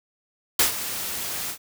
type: noise with ADSR envelope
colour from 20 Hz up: white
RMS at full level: -17 dBFS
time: 0.59-1.58 s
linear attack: 4 ms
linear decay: 120 ms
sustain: -13 dB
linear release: 84 ms
effects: none